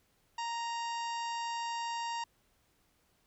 harmonic tone, 932.3 Hz, A#5, in tune, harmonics 1 / 2 / 3 / 4 / 5 / 6 / 7 / 8, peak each -35 / -46 / -45 / -52 / -49 / -50 / -57 / -53 dBFS, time 0.38-2.24 s, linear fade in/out 5 ms, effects pink hiss -72 dBFS RMS until 3.26 s

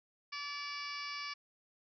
harmonic tone with a mistuned harmonic, 577 Hz, D5, 31 cents flat, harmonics 2 / 3 / 4 / 5 / 6 / 7 / 8 / 9 / 10, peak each -45 / -50 / -44 / -51 / -55 / -57 / -47 / -48 / -59 dBFS, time 0.32-1.34 s, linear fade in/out 10 ms, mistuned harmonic 5, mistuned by -18 cents, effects none

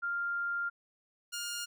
sine / 10% pulse tone pair in turn, 1396.9 / 1414.8 Hz, F6 / F6, 0 / +22 cents, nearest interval unison, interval 22 cents, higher second, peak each -31 / -28 dBFS, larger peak second, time 0.02-0.7 / 1.32-1.66 s, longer first, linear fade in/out 20 ms, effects none

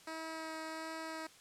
10% pulse tone with vibrato, 320 Hz, D#4, 49 cents sharp, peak -33 dBFS, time 0.07-1.27 s, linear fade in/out 5 ms, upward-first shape sine, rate 1.4 Hz, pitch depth 10 cents each way, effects white hiss -60 dBFS RMS until 1.4 s + low-pass 9000 Hz 12 dB/octave

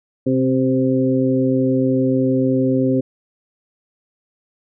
harmonic tone with a mistuned harmonic, 130 Hz, C3, 11 cents flat, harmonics 1 / 2 / 3 / 4, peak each -22 / -16 / -22 / -22 dBFS, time 0.26-3.01 s, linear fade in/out 10 ms, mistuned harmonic 2, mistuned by +21 cents, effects none

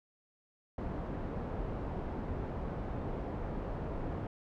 pink low-pass noise, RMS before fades -38 dBFS, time 0.78-4.27 s, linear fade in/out 2 ms, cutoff 810 Hz, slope 12 dB/octave, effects none

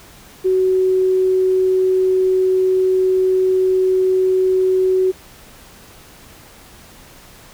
sine tone, 373.9 Hz, F#4, 18 cents sharp, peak -12 dBFS, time 0.44-5.12 s, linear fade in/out 20 ms, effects pink hiss -43 dBFS RMS until 7.53 s

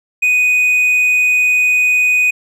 triangle tone, 2489 Hz, D#7, in tune, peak -8 dBFS, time 0.22-2.31 s, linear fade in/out 10 ms, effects none

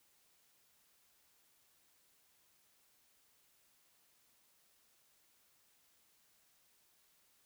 silence, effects white hiss -72 dBFS RMS until 7.45 s

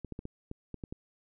clicks, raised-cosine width 3 ms, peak -26 dBFS, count 8, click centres 0.047 / 0.123 / 0.191 / 0.254 / 0.514 / 0.743 / 0.838 / 0.925 s, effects none

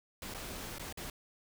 pink noise with dropouts, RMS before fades -43 dBFS, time 0.22-1.1 s, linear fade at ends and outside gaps 2 ms, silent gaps 0.34-0.346 / 0.784-0.795 / 0.926-0.973 s, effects none

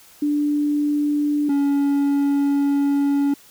sine / triangle tone pair in turn, 293.7 / 282.4 Hz, D4 / C#4, 0 / +32 cents, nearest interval minor second, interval 68 cents, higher first, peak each -17 / -14 dBFS, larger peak second, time 0.22-1.49 / 1.49-3.34 s, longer second, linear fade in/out 5 ms, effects white hiss -49 dBFS RMS until 3.5 s

